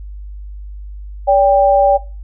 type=tone pair together; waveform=sine; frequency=572.8 / 792 Hz; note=D5 / G5; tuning=-43 / +18 cents; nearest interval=tritone; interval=561 cents; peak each=-10 dBFS; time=1.27-1.98 s; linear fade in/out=20 ms; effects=noise-tail reverb RT60 0.3 s tail -17 dB re dry + added 50 Hz sine -27 dBFS peak until 2.23 s